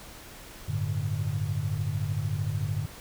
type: chord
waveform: sine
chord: G suspended second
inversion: none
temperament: equal with one note detuned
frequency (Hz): 96.71 / 110 / 146.83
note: G2 / A2 / D3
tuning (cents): -23 / 0 / 0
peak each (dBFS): -31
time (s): 0.68-2.86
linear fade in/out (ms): 10
effects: pink hiss -46 dBFS RMS until 3 s